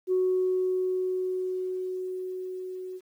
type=tone with level ramp; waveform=sine; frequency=370 Hz; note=F#4; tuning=in tune; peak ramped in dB=-20 to -35 dBFS; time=0.07-3.01 s; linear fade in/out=50 ms; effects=tanh soft clip ceiling -17 dBFS + 10-bit